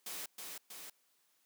white noise with echo, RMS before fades -43 dBFS, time 0.06-0.26 s, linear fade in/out 5 ms, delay 320 ms, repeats 2, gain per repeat -3 dB, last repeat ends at 0.9 s, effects white hiss -74 dBFS RMS until 1.45 s + high-pass 200 Hz 12 dB/octave

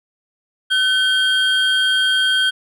triangle tone pair together, 1519 / 3219 Hz, F#6 / G7, +45 / +45 cents, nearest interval octave + minor second, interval 1300 cents, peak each -15 dBFS, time 0.7-2.51 s, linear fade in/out 20 ms, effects none

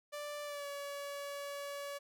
sawtooth tone with pitch glide, 587.3 to 567.6 Hz, D5 to C#5, 0 to +41 cents, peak -37 dBFS, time 0.12-1.99 s, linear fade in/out 20 ms, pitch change -59 cents, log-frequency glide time 0.44-0.67 s, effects none

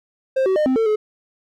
triangle tone with pitch steps, 528 / 379.1 / 608 / 260.1 / 448.7 / 426.7 Hz, C5 / F#4 / D#5 / C4 / A4 / G#4, +16 / +42 / -40 / -10 / +34 / +47 cents, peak -13 dBFS, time 0.36-0.96 s, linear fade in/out 10 ms, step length 100 ms, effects none

